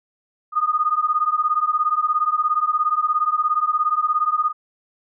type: beating tone pair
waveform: sine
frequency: 1223 / 1240 Hz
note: D#6 / D#6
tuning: -30 / -6 cents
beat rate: 17 Hz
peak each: -20 dBFS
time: 0.52-4.53 s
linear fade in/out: 50 ms
effects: none